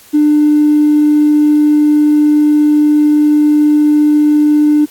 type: tone with tanh clipping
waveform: triangle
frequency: 298.8 Hz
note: D4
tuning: 30 cents sharp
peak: -5 dBFS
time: 0.13-4.86 s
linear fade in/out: 20 ms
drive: 1 dB
effects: white hiss -41 dBFS RMS until 4.9 s + AAC 64 kbps